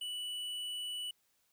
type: tone with tanh clipping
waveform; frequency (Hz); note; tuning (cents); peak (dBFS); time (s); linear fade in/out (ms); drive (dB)
triangle; 2960; F#7; 0; -39; 0.01-1.11; 5; 13
effects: white hiss -75 dBFS RMS until 1.52 s